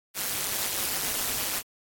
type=noise with amplitude modulation; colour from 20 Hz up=white; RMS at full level=-26 dBFS; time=0.14-1.63 s; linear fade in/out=50 ms; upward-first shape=sine; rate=201 Hz; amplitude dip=85%; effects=AAC 64 kbps